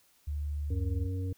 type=tone with pitch glide; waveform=sine; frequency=73.42 to 72.49 Hz; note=D2 to D2; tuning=0 to -22 cents; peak=-31 dBFS; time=0.27-1.07 s; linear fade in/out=10 ms; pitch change=-22 cents; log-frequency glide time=0.66-0.79 s
type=harmonic tone; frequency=93 Hz; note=F#2; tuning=9 cents sharp; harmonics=1 / 3 / 5; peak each=-31 / -41 / -45 dBFS; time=0.7-1.33 s; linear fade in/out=5 ms
effects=white hiss -66 dBFS RMS until 1.37 s